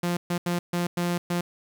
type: tone bursts at uneven times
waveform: sawtooth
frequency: 174.61 Hz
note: F3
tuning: in tune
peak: -20 dBFS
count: 6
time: 0.03-0.17 / 0.3-0.38 / 0.46-0.59 / 0.73-0.87 / 0.97-1.18 / 1.3-1.41 s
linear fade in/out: 5 ms
effects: 9-bit